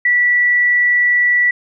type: tone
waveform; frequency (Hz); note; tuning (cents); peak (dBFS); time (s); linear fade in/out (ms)
sine; 1955; B6; -18; -10; 0.05-1.51; 5
effects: none